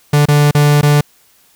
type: tone with dropouts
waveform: 45% pulse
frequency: 146.7 Hz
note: D3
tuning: 2 cents flat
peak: -7 dBFS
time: 0.13-1.01 s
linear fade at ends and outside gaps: 5 ms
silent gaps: 0.256-0.284 / 0.511-0.548 / 0.813-0.829 s
effects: white hiss -51 dBFS RMS until 1.55 s